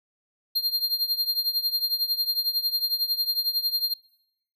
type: tone with tremolo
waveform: square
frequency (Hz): 4200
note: C8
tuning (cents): +6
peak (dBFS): -20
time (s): 0.55-3.94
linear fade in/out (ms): 10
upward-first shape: triangle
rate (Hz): 11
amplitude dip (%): 90
effects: noise-tail reverb RT60 0.8 s tail -24 dB re dry